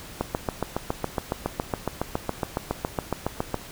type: click train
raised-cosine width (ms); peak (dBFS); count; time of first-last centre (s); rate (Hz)
1; -10; 25; 0.21-3.543; 7.2
effects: pink hiss -42 dBFS RMS until 3.71 s